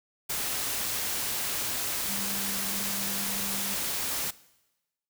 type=tone in noise; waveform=sine; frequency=198.1 Hz; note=G3; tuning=18 cents sharp; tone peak=-39 dBFS; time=2.08-3.75 s; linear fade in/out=10 ms; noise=white; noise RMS=-31 dBFS; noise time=0.29-4.31 s; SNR=-11 dB; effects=noise-tail reverb RT60 1.0 s tail -20 dB re dry